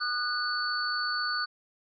sine tone cluster, 1222 / 1478 / 4473 Hz, D#6 / F#6 / C#8, -32 / -2 / +15 cents, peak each -33 / -31 / -32 dBFS, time 0-1.46 s, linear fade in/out 20 ms, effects none

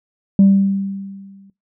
sine tone with exponential decay, 196 Hz, G3, in tune, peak -4 dBFS, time 0.39-1.5 s, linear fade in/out 2 ms, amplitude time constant 240 ms, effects noise-tail reverb RT60 0.2 s tail -20 dB re dry + tanh soft clip ceiling -4 dBFS

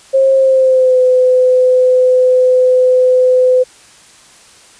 sine tone with pitch glide, 535 to 507.6 Hz, C5 to B4, +38 to +47 cents, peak -6 dBFS, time 0.13-3.64 s, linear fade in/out 20 ms, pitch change -91 cents, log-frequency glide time 0.34-0.99 s, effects white hiss -42 dBFS RMS until 4.79 s + resampled to 22050 Hz

